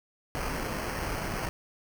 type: noise with sample-and-hold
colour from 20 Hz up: pink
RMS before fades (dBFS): -33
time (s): 0.35-1.49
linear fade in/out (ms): 0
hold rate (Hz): 3675
effects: none